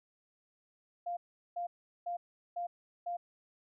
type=tone bursts; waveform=sine; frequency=698.5 Hz; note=F5; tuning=in tune; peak=-34 dBFS; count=5; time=1.06-3.17 s; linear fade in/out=10 ms; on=110 ms; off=390 ms; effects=none